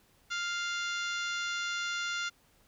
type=harmonic tone with a mistuned harmonic; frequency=698.5 Hz; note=F5; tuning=in tune; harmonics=2 / 3 / 4 / 5 / 6 / 7 / 8 / 9 / 10; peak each=-34 / -41 / -41 / -41 / -45 / -49 / -48 / -51 / -48 dBFS; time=0.3-2.3 s; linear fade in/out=20 ms; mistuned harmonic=8; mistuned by=+20 cents; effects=pink hiss -66 dBFS RMS until 2.67 s